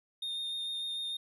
triangle tone with vibrato, 3663 Hz, A#7, 31 cents flat, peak -33 dBFS, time 0.22-1.17 s, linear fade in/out 5 ms, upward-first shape sine, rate 6.7 Hz, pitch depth 12 cents each way, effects none

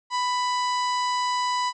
harmonic tone, 992 Hz, B5, 7 cents sharp, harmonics 1 / 2 / 3 / 4 / 5 / 6 / 7 / 8, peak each -23 / -34 / -37 / -37 / -35 / -45 / -42 / -45 dBFS, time 0.1-1.73 s, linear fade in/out 50 ms, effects none

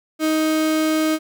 35% pulse tone, 313.3 Hz, D#4, 12 cents sharp, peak -15 dBFS, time 0.19-1.19 s, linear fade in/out 50 ms, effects none

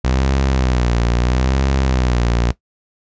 sawtooth tone with vibrato, 62.9 Hz, B1, 32 cents sharp, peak -10 dBFS, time 0.04-2.52 s, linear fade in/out 10 ms, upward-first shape sine, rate 0.76 Hz, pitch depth 120 cents each way, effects noise-tail reverb RT60 0.1 s tail -17 dB re dry + resampled to 16000 Hz

